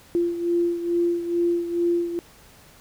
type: beating tone pair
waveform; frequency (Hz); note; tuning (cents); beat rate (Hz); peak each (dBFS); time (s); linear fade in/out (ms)
sine; 344.1 / 346.4; F4 / F4; -26 / -14; 2.3; -21 / -27; 0.15-2.19; 0
effects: pink hiss -51 dBFS RMS until 2.8 s